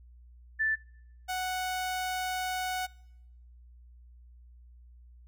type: tone pair in turn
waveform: sine / sawtooth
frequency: 1760 / 740 Hz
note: A6 / F#5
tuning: 0 / 0 cents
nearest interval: octave + minor third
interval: 1500 cents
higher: first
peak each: -25 / -27 dBFS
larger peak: first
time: 0.59-0.76 / 1.28-2.87 s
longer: second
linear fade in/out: 20 ms
effects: noise-tail reverb RT60 0.9 s tail -25 dB re dry + added 60 Hz sine -51 dBFS peak until 5.27 s